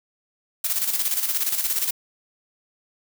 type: noise with tremolo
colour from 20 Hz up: blue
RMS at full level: -22 dBFS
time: 0.64-1.91 s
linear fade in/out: 5 ms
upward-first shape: square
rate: 17 Hz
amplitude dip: 55%
effects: none